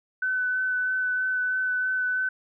sine tone with vibrato, 1508 Hz, F#6, 32 cents sharp, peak -23 dBFS, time 0.22-2.29 s, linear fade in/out 5 ms, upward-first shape sine, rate 3.1 Hz, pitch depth 12 cents each way, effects none

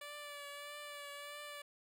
10% pulse tone with vibrato, 580 Hz, D5, 22 cents flat, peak -38 dBFS, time 0.01-1.62 s, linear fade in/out 5 ms, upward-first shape triangle, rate 1.6 Hz, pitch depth 30 cents each way, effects none

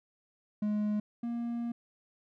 triangle tone pair in turn, 210 / 235.7 Hz, G#3 / A#3, +19 / +19 cents, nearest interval major second, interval 200 cents, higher second, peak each -26 / -30 dBFS, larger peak first, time 0.62-1 / 1.23-1.72 s, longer second, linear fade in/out 5 ms, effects none

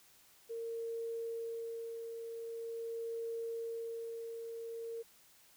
sine tone with tremolo, 459.4 Hz, A#4, 25 cents flat, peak -37 dBFS, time 0.49-5.03 s, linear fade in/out 20 ms, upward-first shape sine, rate 0.44 Hz, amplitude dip 40%, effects white hiss -64 dBFS RMS until 5.56 s

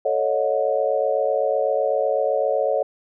sine chord, D# half-diminished seventh, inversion second, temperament equal with one note detuned, 440 / 554.4 / 622.3 / 728.5 Hz, A4 / C#5 / D#5 / F#5, 0 / 0 / 0 / -27 cents, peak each -25 / -21 / -24 / -27 dBFS, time 0.05-2.83 s, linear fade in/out 5 ms, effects none

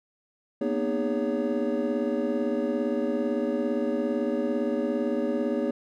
triangle tone cluster, 232.8 / 250.5 / 307.1 / 408.5 / 560 Hz, A#3 / B3 / D#4 / G#4 / C#5, -2 / +25 / -23 / -29 / +18 cents, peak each -29 dBFS, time 0.61-5.71 s, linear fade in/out 5 ms, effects none

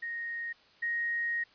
sine tone pair in turn, 1864.7 / 1874 Hz, A#6 / A#6, 0 / +9 cents, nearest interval unison, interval 9 cents, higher second, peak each -34 / -29 dBFS, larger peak second, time 0.02-0.53 / 0.82-1.44 s, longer second, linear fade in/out 10 ms, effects white hiss -61 dBFS RMS until 1.54 s + resampled to 11025 Hz

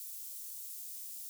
white high-pass noise, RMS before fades -45 dBFS, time 0-1.29 s, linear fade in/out 0 ms, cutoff 8000 Hz, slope 12 dB/octave, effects none

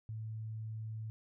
sine tone, 110 Hz, A2, in tune, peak -39 dBFS, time 0.09-1.1 s, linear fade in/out 0 ms, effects none

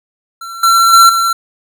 square tone with level steps, 1354 Hz, E6, 46 cents sharp, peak -25 / -7 / -3 / -11 dBFS, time 0.41-1.33 s, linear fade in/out 5 ms, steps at 0.63 / 0.93 / 1.09 s, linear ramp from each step 5 ms, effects none

